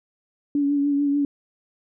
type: tone with vibrato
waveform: sine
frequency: 285.1 Hz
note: C#4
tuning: 49 cents sharp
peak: -18 dBFS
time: 0.55-1.25 s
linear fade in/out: 2 ms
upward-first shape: triangle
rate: 6.8 Hz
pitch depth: 32 cents each way
effects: none